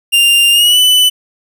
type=tone with pitch glide; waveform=45% pulse; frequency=2794 to 2995 Hz; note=F7 to F#7; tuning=0 to +20 cents; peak=-6 dBFS; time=0.12-1.1 s; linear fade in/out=20 ms; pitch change=+120 cents; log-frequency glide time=0.51-0.79 s; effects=none